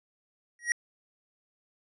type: tone with exponential growth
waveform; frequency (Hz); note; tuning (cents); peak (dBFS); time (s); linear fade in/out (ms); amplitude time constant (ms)
square; 1900; A#6; +33; -20; 0.59-0.72; 1; 27
effects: resampled to 24000 Hz